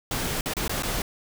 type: noise with dropouts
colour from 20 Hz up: pink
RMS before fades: -28 dBFS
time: 0.11-1.02 s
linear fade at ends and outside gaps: 2 ms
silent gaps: 0.41-0.458 / 0.536-0.567 / 0.679-0.694 / 0.824-0.832 s
effects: none